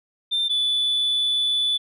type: tone pair in turn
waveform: sine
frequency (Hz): 3582 / 3474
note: A7 / A7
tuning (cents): +30 / -23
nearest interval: minor second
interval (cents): 53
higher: first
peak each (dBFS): -18 / -17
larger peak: second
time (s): 0.31-0.49 / 0.49-1.78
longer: second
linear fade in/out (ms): 20
effects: tanh soft clip ceiling -17 dBFS